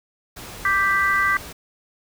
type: noise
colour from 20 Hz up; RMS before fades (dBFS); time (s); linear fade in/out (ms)
pink; -37; 0.36-1.53; 10
type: chord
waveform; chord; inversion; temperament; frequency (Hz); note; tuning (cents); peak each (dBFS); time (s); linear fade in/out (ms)
sine; G major; second; equal; 1174.7 / 1568 / 1975.5; D6 / G6 / B6; 0 / 0 / 0; -21; 0.65-1.37; 2
effects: none